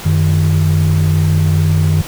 sine tone pair together, 92.5 / 154.94 Hz, F#2 / D#3, 0 / -7 cents, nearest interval major sixth, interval 893 cents, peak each -10 dBFS, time 0.05-2.02 s, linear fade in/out 10 ms, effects tanh soft clip ceiling -6 dBFS + pink hiss -29 dBFS RMS until 2.07 s

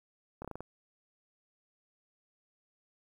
slowing click train, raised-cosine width 1 ms, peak -27 dBFS, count 6, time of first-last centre 0.42-0.606 s, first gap 26 ms, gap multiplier 1.18, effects 10-bit

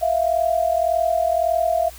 sine tone pair together, 656.2 / 698 Hz, E5 / F5, -8 / -1 cents, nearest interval minor second, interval 107 cents, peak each -19 / -20 dBFS, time 0.01-1.9 s, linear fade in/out 20 ms, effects added 60 Hz sine -41 dBFS peak until 1.98 s + white hiss -43 dBFS RMS until 1.98 s

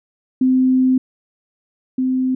sine tone pair in turn, 258.1 / 258.1 Hz, C4 / C4, -23 / -23 cents, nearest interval unison, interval 0 cents, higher neither, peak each -11 / -15 dBFS, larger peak first, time 0.41-0.98 / 1.98-2.35 s, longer first, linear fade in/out 5 ms, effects none

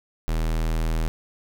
square tone, 40.16 Hz, E1, 44 cents flat, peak -22 dBFS, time 0.28-1.08 s, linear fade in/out 0 ms, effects none

